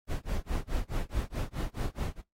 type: noise with tremolo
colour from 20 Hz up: brown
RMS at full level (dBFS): -29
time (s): 0.07-2.22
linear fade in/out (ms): 50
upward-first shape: sine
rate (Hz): 4.7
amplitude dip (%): 100
effects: noise-tail reverb RT60 0.2 s tail -23 dB re dry + AAC 48 kbps